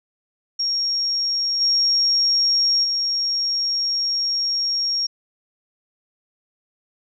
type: tone with level steps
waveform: sine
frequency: 5570 Hz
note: F8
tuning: 5 cents flat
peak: -19 / -15 / -19 dBFS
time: 0.59-5.07 s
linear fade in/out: 10 ms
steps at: 1.6 / 2.83 s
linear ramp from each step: 20 ms
effects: none